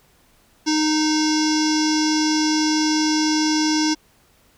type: tone with low-pass filter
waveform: square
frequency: 308.7 Hz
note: D#4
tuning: 14 cents flat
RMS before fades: -19 dBFS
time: 0.66-3.95 s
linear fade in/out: 20 ms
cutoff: 5500 Hz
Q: 8.4
effects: pink hiss -57 dBFS RMS until 4.57 s